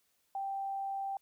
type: tone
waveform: sine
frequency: 784 Hz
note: G5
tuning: in tune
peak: -34 dBFS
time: 0.35-1.17 s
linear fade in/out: 2 ms
effects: white hiss -75 dBFS RMS until 1.21 s